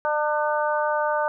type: harmonic tone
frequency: 300.4 Hz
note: D4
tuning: 39 cents sharp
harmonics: 2 / 3 / 4 / 5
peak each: -24 / -25 / -29 / -29 dBFS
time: 0.05-1.28 s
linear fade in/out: 0 ms
effects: none